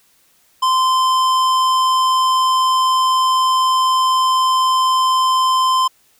sine tone with hard clipping, 1036 Hz, C6, 17 cents flat, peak -14 dBFS, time 0.62-5.88 s, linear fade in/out 10 ms, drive 14 dB, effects white hiss -56 dBFS RMS until 6.19 s

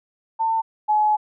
sine tone pair in turn, 897 / 849.2 Hz, A5 / G#5, +33 / +38 cents, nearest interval minor second, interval 95 cents, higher first, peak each -18 / -15 dBFS, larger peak second, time 0.39-0.62 / 0.88-1.17 s, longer second, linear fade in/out 20 ms, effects none

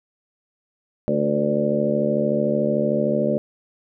harmonic tone with a mistuned harmonic, 73.42 Hz, D2, in tune, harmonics 2 / 3 / 4 / 5 / 6 / 7 / 8, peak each -29 / -23 / -29 / -27 / -29 / -26 / -23 dBFS, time 1.08-3.38 s, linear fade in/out 0 ms, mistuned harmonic 6, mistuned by +32 cents, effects none

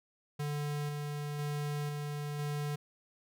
square tone with tremolo, 146.83 Hz, D3, in tune, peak -34 dBFS, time 0.39-2.76 s, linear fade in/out 10 ms, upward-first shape square, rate 1 Hz, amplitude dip 25%, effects none

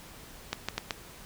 clicks, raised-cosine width 0.2 ms, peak -12 dBFS, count 4, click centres 0.53 / 0.686 / 0.78 / 0.908 s, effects pink hiss -49 dBFS RMS until 1.25 s

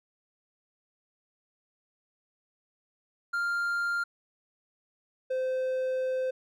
triangle tone pair in turn, 1396.9 / 516.9 Hz, F6 / C5, 0 / -21 cents, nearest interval octave + perfect fourth, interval 1721 cents, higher first, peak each -25 dBFS, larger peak neither, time 3.33-4.04 / 5.3-6.31 s, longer second, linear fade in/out 10 ms, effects none

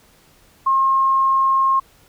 sine tone, 1072 Hz, C6, 42 cents sharp, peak -13 dBFS, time 0.66-1.8 s, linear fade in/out 10 ms, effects pink hiss -53 dBFS RMS until 2.08 s

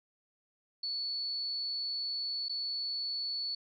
sine tone with dropouts, 4435 Hz, C#8, in tune, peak -33 dBFS, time 0.83-3.55 s, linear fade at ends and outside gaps 5 ms, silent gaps 2.485-2.494 s, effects none

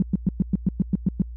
sine tone bursts, 186.2 Hz, F#3, 11 cents sharp, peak -15 dBFS, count 10, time 0-1.22 s, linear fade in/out 2 ms, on 23 ms, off 110 ms, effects added 59 Hz sine -33 dBFS peak until 1.36 s

